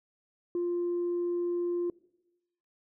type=tone; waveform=sine; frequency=349.2 Hz; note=F4; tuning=in tune; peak=-26 dBFS; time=0.55-1.9 s; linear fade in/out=2 ms; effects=noise-tail reverb RT60 1.0 s tail -23 dB re dry + tanh soft clip ceiling -25 dBFS